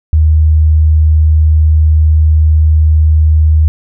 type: tone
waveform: sine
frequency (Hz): 77.78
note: D#2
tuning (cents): 0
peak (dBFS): -4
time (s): 0.13-3.68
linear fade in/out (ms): 0
effects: none